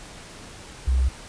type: tone with sample-and-hold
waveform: sine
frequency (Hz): 64.5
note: C2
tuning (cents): -24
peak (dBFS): -17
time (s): 0.87-1.09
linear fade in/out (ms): 10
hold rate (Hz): 8820
effects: pink hiss -42 dBFS RMS until 1.28 s + resampled to 22050 Hz